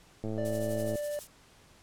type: click train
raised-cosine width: 2 ms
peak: -23 dBFS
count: 79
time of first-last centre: 0.24-0.956 s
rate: 109 Hz
type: tone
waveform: triangle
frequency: 589 Hz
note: D5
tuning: 5 cents sharp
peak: -30 dBFS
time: 0.38-1.19 s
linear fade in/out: 0 ms
type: noise with tremolo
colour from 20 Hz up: violet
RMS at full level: -37 dBFS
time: 0.45-1.27 s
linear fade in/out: 0 ms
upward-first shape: triangle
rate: 12 Hz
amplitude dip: 70%
effects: pink hiss -59 dBFS RMS until 1.82 s + low-pass 10000 Hz 12 dB/octave